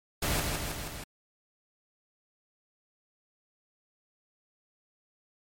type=noise with echo; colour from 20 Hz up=pink; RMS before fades=-29 dBFS; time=0.22-0.4 s; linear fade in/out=5 ms; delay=160 ms; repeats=4; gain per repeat=-3 dB; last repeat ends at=1.04 s; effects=MP3 64 kbps